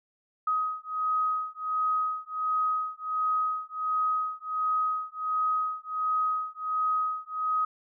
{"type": "beating tone pair", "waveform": "sine", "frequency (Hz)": [1259, 1260.4], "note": ["D#6", "D#6"], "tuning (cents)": [20, 22], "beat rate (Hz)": 1.4, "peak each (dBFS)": -29, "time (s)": [0.47, 7.65], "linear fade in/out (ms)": 5, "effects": []}